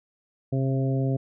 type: harmonic tone with a mistuned harmonic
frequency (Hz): 134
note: C3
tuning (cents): +42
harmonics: 1 / 2 / 3 / 4 / 5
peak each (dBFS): -23 / -29 / -33 / -35 / -37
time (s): 0.52-1.17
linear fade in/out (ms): 10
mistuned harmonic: 1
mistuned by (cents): -18
effects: none